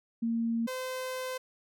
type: tone pair in turn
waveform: sine / sawtooth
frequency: 230 / 514.1 Hz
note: A#3 / C5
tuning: -23 / -31 cents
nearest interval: octave + major second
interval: 1392 cents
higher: second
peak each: -27 / -30 dBFS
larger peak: first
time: 0.22-0.67 / 0.67-1.38 s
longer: second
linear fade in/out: 10 ms
effects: none